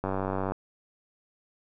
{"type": "click train", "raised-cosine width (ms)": 1, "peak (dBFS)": -16, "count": 47, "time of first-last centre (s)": [0.04, 0.52], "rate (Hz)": 95.8, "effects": []}